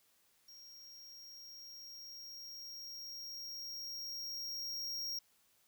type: tone with level ramp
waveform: square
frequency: 5588 Hz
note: F8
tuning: in tune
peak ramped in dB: -54 to -38 dBFS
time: 0.48-5.19 s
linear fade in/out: 5 ms
effects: white hiss -72 dBFS RMS until 5.67 s